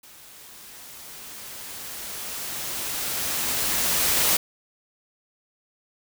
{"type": "noise with level ramp", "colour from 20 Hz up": "white", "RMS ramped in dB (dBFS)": [-48, -20], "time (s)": [0.03, 4.37], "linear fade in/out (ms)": 5, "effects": []}